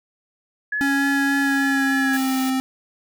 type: tone with vibrato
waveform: sine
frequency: 1685 Hz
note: G#6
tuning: 25 cents sharp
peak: -21 dBFS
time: 0.72-2.17 s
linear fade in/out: 5 ms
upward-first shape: sine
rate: 3.4 Hz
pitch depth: 22 cents each way
type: tone with pitch glide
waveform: square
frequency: 277.2 to 262.1 Hz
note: C#4 to C4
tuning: 0 to +3 cents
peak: -20 dBFS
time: 0.81-2.6 s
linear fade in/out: 0 ms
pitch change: -97 cents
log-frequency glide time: 1.38-2.4 s
type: high-pass noise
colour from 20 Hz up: white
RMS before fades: -34 dBFS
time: 2.13-2.5 s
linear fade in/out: 2 ms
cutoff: 370 Hz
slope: 12 dB/octave
effects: none